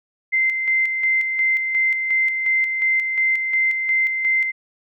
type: tone with tremolo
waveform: sine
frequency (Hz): 2079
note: C7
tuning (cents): -12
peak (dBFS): -15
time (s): 0.32-4.52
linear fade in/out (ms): 20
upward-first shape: square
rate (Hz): 2.8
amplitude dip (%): 45
effects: none